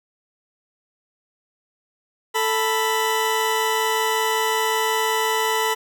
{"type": "tone pair together", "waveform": "20% pulse", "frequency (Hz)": [441.2, 987.8], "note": ["A4", "B5"], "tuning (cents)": [5, 0], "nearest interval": "octave + major second", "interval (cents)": 1395, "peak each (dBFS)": -17, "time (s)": [2.34, 5.75], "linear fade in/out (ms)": 20, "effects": []}